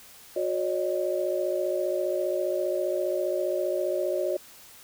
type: tone cluster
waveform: sine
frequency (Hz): 363.8 / 556 / 611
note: F#4 / C#5 / D#5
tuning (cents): -29 / +5 / -32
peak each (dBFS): -29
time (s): 0.36-4.37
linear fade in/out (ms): 5
effects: white hiss -50 dBFS RMS until 4.83 s